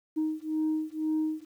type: beating tone pair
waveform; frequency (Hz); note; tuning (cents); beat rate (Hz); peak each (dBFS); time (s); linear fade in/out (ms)
sine; 311.1 / 313.1; D#4 / D#4; 0 / +11; 2; -29; 0.16-1.45; 20
effects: tanh soft clip ceiling -22 dBFS + 10-bit